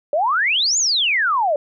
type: exponential two-way sweep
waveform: sine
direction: up then down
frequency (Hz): 558 to 7130 to 558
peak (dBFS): -15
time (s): 0.13-1.56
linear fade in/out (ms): 2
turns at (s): 0.78
effects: none